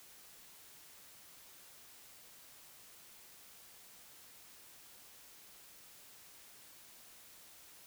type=silence; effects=white hiss -58 dBFS RMS until 7.86 s